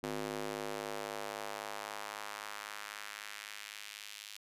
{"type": "tone with high-pass filter sweep", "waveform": "square", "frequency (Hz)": 51.91, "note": "G#1", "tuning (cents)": 0, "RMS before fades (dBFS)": -43, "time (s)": [0.03, 4.37], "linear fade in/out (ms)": 5, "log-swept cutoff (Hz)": [290, 3200], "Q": 1.2, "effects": ["resampled to 32000 Hz"]}